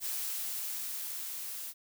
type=noise with level ramp; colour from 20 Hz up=blue; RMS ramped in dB=-35 to -41 dBFS; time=0-1.74 s; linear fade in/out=50 ms; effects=none